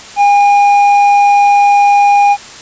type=tone with hard clipping; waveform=sine; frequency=812 Hz; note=G#5; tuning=39 cents flat; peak=-6 dBFS; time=0.16-2.37 s; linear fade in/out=50 ms; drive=5 dB; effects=white hiss -31 dBFS RMS until 2.61 s + resampled to 16000 Hz